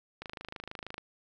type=click train; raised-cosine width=0.3 ms; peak=-24 dBFS; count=21; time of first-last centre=0.22-0.98 s; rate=26.3 Hz; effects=none